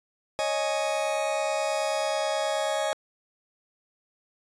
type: chord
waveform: 40% pulse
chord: C# suspended second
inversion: none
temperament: just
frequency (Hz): 554.4 / 623.7 / 831.5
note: C#5 / D#5 / G#5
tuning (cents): 0 / +4 / +2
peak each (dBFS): -30 / -27 / -30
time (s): 0.39-2.93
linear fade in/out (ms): 0
effects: resampled to 22050 Hz